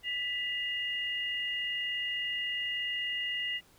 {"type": "tone pair together", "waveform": "sine", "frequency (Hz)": [1975.5, 2839], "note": ["B6", "F7"], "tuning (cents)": [0, 28], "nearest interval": "tritone", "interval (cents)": 628, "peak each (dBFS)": [-35, -33], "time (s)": [0.03, 3.61], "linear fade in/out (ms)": 50, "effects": ["pink hiss -62 dBFS RMS until 3.78 s"]}